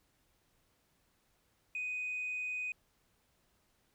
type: tone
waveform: sine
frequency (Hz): 2495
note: D#7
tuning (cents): +4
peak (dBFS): -34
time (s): 1.75-2.72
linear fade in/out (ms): 2
effects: tanh soft clip ceiling -32 dBFS + pink hiss -74 dBFS RMS until 3.94 s